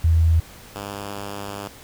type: tone pair in turn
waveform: sine / 5% pulse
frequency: 81.9 / 100.97 Hz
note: E2 / G#2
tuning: -11 / -48 cents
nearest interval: major third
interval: 363 cents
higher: second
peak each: -13 / -19 dBFS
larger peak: first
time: 0.04-0.4 / 0.75-1.68 s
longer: second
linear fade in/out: 5 ms
effects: pink hiss -44 dBFS RMS until 1.83 s